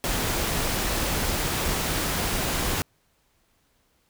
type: noise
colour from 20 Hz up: pink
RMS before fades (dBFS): -26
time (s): 0.04-2.82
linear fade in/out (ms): 0
effects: pink hiss -67 dBFS RMS until 4.09 s